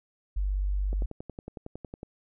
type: tone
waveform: sine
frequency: 48.65 Hz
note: G1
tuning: 12 cents flat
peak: -25 dBFS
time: 0.36-1.06 s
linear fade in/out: 10 ms
type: click train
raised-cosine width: 2 ms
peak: -25 dBFS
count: 13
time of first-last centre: 0.93-2.031 s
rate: 10.9 Hz
effects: none